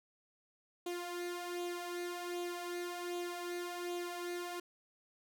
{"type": "tone with flanger", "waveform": "sawtooth", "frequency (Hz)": 351.4, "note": "F4", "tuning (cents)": 11, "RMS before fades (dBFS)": -41, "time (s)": [0.86, 4.6], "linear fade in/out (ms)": 5, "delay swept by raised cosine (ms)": [0.28, 2.38], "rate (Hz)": 1.3, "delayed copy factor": 0.6, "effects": []}